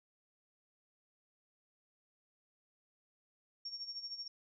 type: tone with tremolo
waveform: sine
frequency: 5520 Hz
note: F8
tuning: 21 cents flat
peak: -39 dBFS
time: 3.65-4.28 s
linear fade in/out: 5 ms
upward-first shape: sine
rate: 13 Hz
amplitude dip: 70%
effects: none